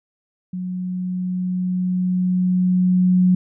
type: tone with level ramp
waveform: sine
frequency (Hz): 182.4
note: F#3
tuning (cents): -24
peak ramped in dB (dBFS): -24 to -11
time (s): 0.53-3.35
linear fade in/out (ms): 5
effects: none